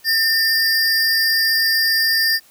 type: tone pair together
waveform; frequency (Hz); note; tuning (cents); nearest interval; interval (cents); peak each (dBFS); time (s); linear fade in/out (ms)
square; 1802 / 4789; A6 / D8; +41 / +33; octave + perfect fourth; 1692; -18; 0.04-2.4; 50
effects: white hiss -51 dBFS RMS until 2.5 s